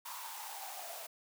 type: noise with high-pass filter sweep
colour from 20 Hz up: white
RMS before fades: -45 dBFS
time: 0.05-1.07 s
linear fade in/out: 10 ms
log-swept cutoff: 1000 to 640 Hz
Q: 8.6
effects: none